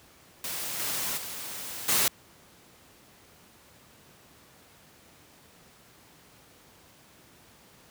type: noise with level steps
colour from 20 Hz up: white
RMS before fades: -34 / -31 / -38 / -24 dBFS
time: 0.44-2.08 s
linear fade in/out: 2 ms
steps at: 0.79 / 1.17 / 1.88 s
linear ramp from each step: 10 ms
effects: pink hiss -56 dBFS RMS until 7.9 s + high-pass 80 Hz 12 dB/octave